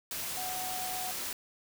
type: tone in noise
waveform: sine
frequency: 740 Hz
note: F#5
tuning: in tune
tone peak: -38 dBFS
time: 0.37-1.11 s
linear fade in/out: 2 ms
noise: white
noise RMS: -37 dBFS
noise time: 0.11-1.33 s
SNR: -4 dB
effects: none